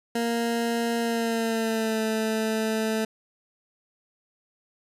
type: tone with pitch glide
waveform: 20% pulse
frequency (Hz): 233.1 to 220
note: A#3 to A3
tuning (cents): 0 to 0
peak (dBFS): -19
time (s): 0.15-3.05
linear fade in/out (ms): 5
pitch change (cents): -100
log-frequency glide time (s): 0.99-2.01
effects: resampled to 32000 Hz